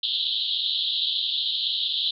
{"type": "band-pass noise", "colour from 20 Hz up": "white", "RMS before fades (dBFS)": -26, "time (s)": [0.03, 2.11], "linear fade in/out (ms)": 5, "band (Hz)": [3100, 4100], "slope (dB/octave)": 96, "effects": []}